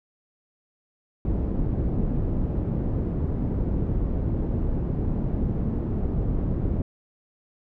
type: low-pass noise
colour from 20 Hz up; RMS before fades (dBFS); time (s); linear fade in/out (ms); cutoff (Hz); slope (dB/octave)
pink; -25; 1.25-6.82; 2; 290; 12
effects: none